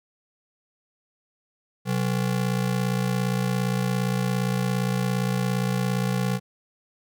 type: ring-modulated tone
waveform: square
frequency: 157.6 Hz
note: D#3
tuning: 23 cents sharp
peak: -20 dBFS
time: 1.85-6.4 s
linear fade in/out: 50 ms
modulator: 28.7 Hz
effects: none